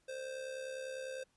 square tone with amplitude modulation, 523 Hz, C5, 1 cent flat, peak -39 dBFS, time 0.08-1.24 s, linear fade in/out 10 ms, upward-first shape sine, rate 70 Hz, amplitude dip 55%, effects pink hiss -75 dBFS RMS until 1.36 s + resampled to 24000 Hz

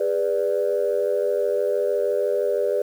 sine chord, G# diminished, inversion none, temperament equal with one note detuned, 407.9 / 493.9 / 587.3 Hz, G#4 / B4 / D5, -31 / 0 / 0 cents, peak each -23 dBFS, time 0-2.82 s, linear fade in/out 5 ms, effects tanh soft clip ceiling -12 dBFS + 8-bit

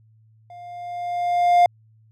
triangle tone with level ramp, 704 Hz, F5, 14 cents sharp, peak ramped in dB -37 to -8 dBFS, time 0.5-1.66 s, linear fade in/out 2 ms, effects added 110 Hz sine -52 dBFS peak until 2.11 s

